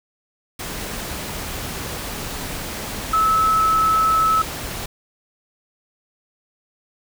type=tone in noise; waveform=sine; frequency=1300 Hz; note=E6; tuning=24 cents flat; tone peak=-14 dBFS; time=3.13-4.42 s; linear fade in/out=5 ms; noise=pink; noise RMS=-29 dBFS; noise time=0.59-4.86 s; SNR=+12 dB; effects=none